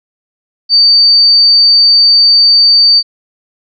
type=tone; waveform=sine; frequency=4600 Hz; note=D8; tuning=37 cents flat; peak=-3 dBFS; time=0.69-3.03 s; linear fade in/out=50 ms; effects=none